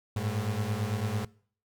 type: beating tone pair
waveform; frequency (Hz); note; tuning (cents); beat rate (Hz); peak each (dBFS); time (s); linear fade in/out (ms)
35% pulse; 101.6 / 110.6; G#2 / A2; -38 / +9; 9; -30; 0.16-1.25; 5
effects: noise-tail reverb RT60 0.5 s tail -22 dB re dry